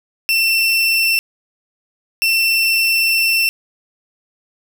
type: tone pair in turn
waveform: 30% pulse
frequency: 2691 / 2691 Hz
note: E7 / E7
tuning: +35 / +35 cents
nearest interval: unison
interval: 0 cents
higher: neither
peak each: -10 dBFS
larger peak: neither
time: 0.29-1.19 / 2.22-3.49 s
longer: second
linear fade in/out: 0 ms
effects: none